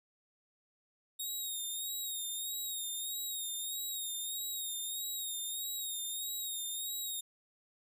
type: tone with vibrato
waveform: 10% pulse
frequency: 3729 Hz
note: A#7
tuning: in tune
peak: -30 dBFS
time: 1.19-7.21 s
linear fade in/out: 10 ms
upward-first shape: sine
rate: 1.6 Hz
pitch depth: 55 cents each way
effects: none